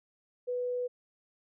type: tone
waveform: sine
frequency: 493.9 Hz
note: B4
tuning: in tune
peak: -30 dBFS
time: 0.47-0.88 s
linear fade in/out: 20 ms
effects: none